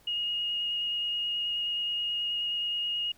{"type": "tone with vibrato", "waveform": "sine", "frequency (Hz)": 2867, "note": "F7", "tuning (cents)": 45, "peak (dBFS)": -28, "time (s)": [0.07, 3.12], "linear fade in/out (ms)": 5, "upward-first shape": "square", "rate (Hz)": 9.4, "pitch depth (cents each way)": 8, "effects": ["pink hiss -61 dBFS RMS until 3.17 s"]}